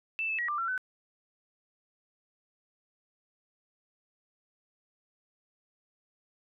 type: tone with pitch steps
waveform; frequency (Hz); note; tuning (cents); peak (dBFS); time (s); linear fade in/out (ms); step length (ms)
sine; 2649 / 2617 / 1911 / 1187 / 1356 / 1511; E7 / E7 / A#6 / D6 / E6 / F#6; +8 / -13 / +43 / +18 / +49 / +36; -29; 0.19-0.778; 0; 98
effects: none